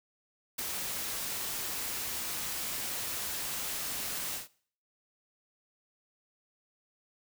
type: noise with ADSR envelope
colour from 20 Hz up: white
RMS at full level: -32 dBFS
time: 0.58-4.48 s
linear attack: 12 ms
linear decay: 6 ms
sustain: -4 dB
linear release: 140 ms
effects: noise-tail reverb RT60 0.5 s tail -20 dB re dry